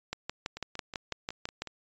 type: two click trains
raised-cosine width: 0.2 ms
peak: -23 / -16 dBFS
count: 7 / 10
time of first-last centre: 0.57-1.673 / 0.13-1.62 s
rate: 5.44 / 6.04 Hz
effects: resampled to 16000 Hz